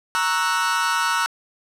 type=chord; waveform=40% pulse; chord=F# dominant seventh; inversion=first; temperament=equal; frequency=932.3 / 1108.7 / 1318.5 / 1480 Hz; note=A#5 / C#6 / E6 / F#6; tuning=0 / 0 / 0 / 0 cents; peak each=-24 / -27 / -23 / -23 dBFS; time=0.15-1.26 s; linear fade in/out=0 ms; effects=low-pass 10000 Hz 12 dB/octave + 9-bit